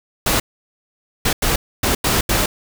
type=noise bursts at uneven times; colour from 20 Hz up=pink; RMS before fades=-17 dBFS; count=6; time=0.26-0.4 / 1.25-1.33 / 1.42-1.56 / 1.83-1.95 / 2.04-2.21 / 2.29-2.46 s; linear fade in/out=5 ms; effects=none